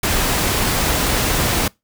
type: noise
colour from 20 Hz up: pink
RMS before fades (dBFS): -18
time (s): 0.03-1.68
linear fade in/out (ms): 5
effects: noise-tail reverb RT60 0.2 s tail -24 dB re dry